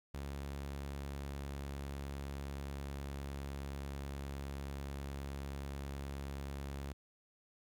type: tone with pitch glide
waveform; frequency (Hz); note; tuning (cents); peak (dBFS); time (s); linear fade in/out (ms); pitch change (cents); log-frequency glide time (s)
sawtooth; 69.9 to 69.42; C#2 to C#2; +15 to +3; -37; 0.14-6.93; 5; -12; 0.3-4.47
effects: 12-bit